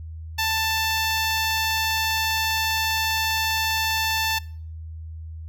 10% pulse tone, 885 Hz, A5, 10 cents sharp, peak -13 dBFS, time 0.38-4.39 s, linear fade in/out 10 ms, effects noise-tail reverb RT60 0.5 s tail -22 dB re dry + added 80 Hz sine -33 dBFS peak until 5.48 s

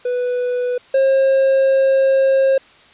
triangle tone pair in turn, 493.9 / 536.7 Hz, B4 / C5, 0 / +44 cents, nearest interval minor second, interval 144 cents, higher second, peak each -15 / -9 dBFS, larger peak second, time 0.05-0.78 / 0.94-2.58 s, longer second, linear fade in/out 5 ms, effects white hiss -47 dBFS RMS until 2.93 s + resampled to 8000 Hz

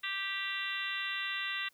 harmonic tone, 392 Hz, G4, in tune, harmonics 3 / 4 / 5 / 6 / 7 / 8 / 9 / 10, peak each -44 / -42 / -38 / -49 / -39 / -47 / -42 / -45 dBFS, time 0.03-1.69 s, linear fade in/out 10 ms, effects white hiss -69 dBFS RMS until 1.73 s

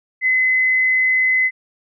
sine tone, 2034 Hz, C7, 50 cents flat, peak -13 dBFS, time 0.21-1.51 s, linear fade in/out 50 ms, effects none

